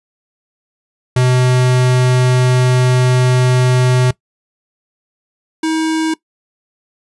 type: tone pair in turn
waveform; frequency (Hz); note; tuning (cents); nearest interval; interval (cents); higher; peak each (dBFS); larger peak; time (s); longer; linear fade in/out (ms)
square; 126.5 / 318.8; B2 / D#4; +42 / +42; octave + major third; 1600; second; -10 / -14; first; 1.16-4.11 / 5.63-6.14; first; 5
effects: noise-tail reverb RT60 0.1 s tail -20 dB re dry + resampled to 24000 Hz